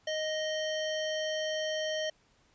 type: harmonic tone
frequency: 622.3 Hz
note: D#5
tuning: in tune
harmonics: 1 / 3 / 5 / 7 / 9 / 10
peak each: -32 / -39 / -38 / -49 / -44 / -52 dBFS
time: 0.07-2.1 s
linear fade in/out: 5 ms
effects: pink hiss -67 dBFS RMS until 2.54 s + resampled to 16000 Hz